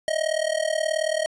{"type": "tone with amplitude modulation", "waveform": "square", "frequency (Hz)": 630, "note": "D#5", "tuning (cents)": 21, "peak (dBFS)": -19, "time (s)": [0.08, 1.26], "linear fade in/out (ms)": 0, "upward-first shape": "sine", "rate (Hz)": 38.6, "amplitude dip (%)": 90, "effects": ["resampled to 24000 Hz", "10-bit"]}